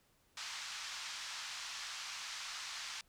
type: band-pass noise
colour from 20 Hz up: white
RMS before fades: -45 dBFS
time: 0.37-3.01 s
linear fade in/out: 2 ms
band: 940 to 6100 Hz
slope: 24 dB/octave
effects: pink hiss -72 dBFS RMS until 3.08 s